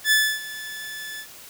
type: tone with ADSR envelope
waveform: sawtooth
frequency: 1736 Hz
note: A6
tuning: 24 cents flat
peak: -11 dBFS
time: 0.04-1.27 s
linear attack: 74 ms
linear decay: 280 ms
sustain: -18 dB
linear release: 79 ms
effects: white hiss -44 dBFS RMS until 1.49 s